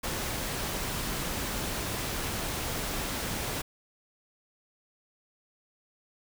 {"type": "noise", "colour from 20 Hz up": "pink", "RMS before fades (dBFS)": -33, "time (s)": [0.03, 3.62], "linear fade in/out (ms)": 10, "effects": []}